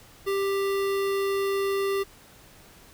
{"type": "tone with notch filter", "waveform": "square", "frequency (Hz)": 394, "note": "G4", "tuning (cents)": 9, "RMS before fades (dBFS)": -26, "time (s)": [0.26, 2.04], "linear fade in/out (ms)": 20, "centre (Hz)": 7000, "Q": 1.6, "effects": ["pink hiss -52 dBFS RMS until 2.93 s"]}